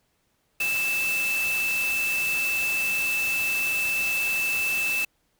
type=tone in noise; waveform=sine; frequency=2637 Hz; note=E7; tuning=in tune; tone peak=-23 dBFS; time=0.6-5.05 s; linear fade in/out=5 ms; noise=white; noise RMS=-33 dBFS; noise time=0.6-5.05 s; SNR=+7 dB; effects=pink hiss -70 dBFS RMS until 5.39 s